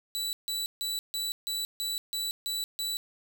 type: tone bursts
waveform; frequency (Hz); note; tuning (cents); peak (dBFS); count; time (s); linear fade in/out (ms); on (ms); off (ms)
sawtooth; 3951; B7; 0; -27; 9; 0.15-2.97; 0; 180; 150
effects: none